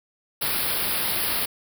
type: band-stop noise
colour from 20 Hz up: white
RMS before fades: -25 dBFS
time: 0.41-1.46 s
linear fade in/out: 10 ms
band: 5100 to 9500 Hz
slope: 96 dB/octave
effects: none